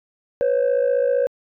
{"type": "tone pair together", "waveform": "sine", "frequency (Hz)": [493.9, 549.3], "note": ["B4", "C#5"], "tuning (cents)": [0, -16], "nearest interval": "major second", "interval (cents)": 184, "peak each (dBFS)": -17, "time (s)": [0.41, 1.27], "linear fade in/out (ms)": 0, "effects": ["tanh soft clip ceiling -13 dBFS"]}